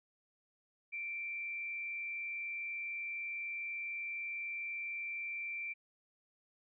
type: tone with frequency modulation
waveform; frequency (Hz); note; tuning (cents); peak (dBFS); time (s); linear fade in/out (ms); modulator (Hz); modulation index
sine; 2349; D7; 0; -38; 0.92-5.74; 20; 111; 0.38
effects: none